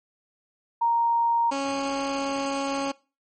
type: tone pair in turn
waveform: sine / 15% pulse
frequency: 932.3 / 275.8 Hz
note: A#5 / C#4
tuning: 0 / -9 cents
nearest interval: octave + major sixth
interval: 2109 cents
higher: first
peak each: -19 dBFS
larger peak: neither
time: 0.81-1.51 / 1.51-2.92 s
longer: second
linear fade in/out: 10 ms
effects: noise-tail reverb RT60 0.3 s tail -20 dB re dry + MP3 32 kbps